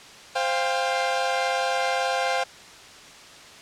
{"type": "chord", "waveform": "sawtooth", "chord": "C suspended fourth", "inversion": "none", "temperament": "equal with one note detuned", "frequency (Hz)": [523.3, 698.5, 796.8], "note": ["C5", "F5", "G5"], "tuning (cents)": [0, 0, 28], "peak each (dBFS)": -23, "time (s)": [0.35, 2.44], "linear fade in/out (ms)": 10, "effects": ["white hiss -45 dBFS RMS until 3.61 s", "low-pass 6000 Hz 12 dB/octave"]}